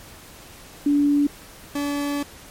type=tone pair in turn; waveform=sine / 40% pulse; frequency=288.4 / 286.9 Hz; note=D4 / D4; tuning=-31 / -40 cents; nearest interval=unison; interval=9 cents; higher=first; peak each=-15 / -22 dBFS; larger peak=first; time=0.86-1.27 / 1.75-2.23 s; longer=second; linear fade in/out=5 ms; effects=pink hiss -44 dBFS RMS until 2.5 s + MP3 64 kbps